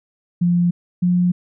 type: tone pair in turn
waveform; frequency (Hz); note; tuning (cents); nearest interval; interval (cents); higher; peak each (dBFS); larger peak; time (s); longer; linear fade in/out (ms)
sine; 174.61 / 178.07; F3 / F3; 0 / +34; unison; 34; second; -13; neither; 0.41-0.71 / 1.02-1.32; neither; 10
effects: none